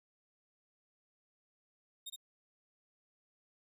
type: tone with echo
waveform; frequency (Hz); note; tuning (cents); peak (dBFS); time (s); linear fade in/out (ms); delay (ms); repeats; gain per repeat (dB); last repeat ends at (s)
sawtooth; 3700; A#7; -14; -39; 2.06-2.1; 10; 62; 1; -2; 2.162
effects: none